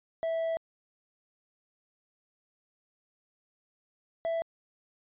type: tone pair in turn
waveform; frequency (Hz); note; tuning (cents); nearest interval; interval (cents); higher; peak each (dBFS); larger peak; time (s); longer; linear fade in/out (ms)
triangle; 656 / 661.7; E5 / E5; -9 / +6; unison; 15; second; -26; neither; 0.23-0.57 / 4.25-4.42; first; 0
effects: resampled to 8000 Hz